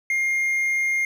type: tone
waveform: triangle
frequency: 2123 Hz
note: C7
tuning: 25 cents sharp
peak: -18 dBFS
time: 0.1-1.05 s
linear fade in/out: 2 ms
effects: none